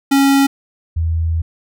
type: tone pair in turn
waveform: square / sine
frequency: 275.6 / 81.94 Hz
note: C#4 / E2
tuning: -10 / -10 cents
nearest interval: octave + major sixth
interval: 2100 cents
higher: first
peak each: -10 / -14 dBFS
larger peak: first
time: 0.11-0.47 / 0.96-1.42 s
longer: second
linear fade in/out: 10 ms
effects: none